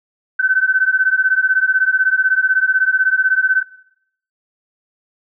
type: beating tone pair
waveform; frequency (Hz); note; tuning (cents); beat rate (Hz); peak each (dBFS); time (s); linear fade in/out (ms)
sine; 1518 / 1534; F#6 / G6; +44 / -38; 16; -15; 0.39-3.63; 10
effects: noise-tail reverb RT60 0.7 s tail -19 dB re dry